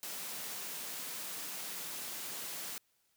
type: high-pass noise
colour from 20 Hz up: white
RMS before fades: -42 dBFS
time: 0.03-2.78 s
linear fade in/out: 0 ms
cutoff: 130 Hz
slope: 96 dB/octave
effects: white hiss -75 dBFS RMS until 3.16 s